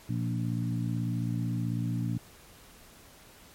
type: harmonic tone with a mistuned harmonic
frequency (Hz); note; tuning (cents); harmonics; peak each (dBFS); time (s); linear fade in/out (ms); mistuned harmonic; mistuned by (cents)
58.27; A#1; 0; 2 / 3 / 4 / 5; -30 / -34 / -36 / -38; 0.09-2.18; 5; 2; +36
effects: pink hiss -54 dBFS RMS until 3.54 s + MP3 64 kbps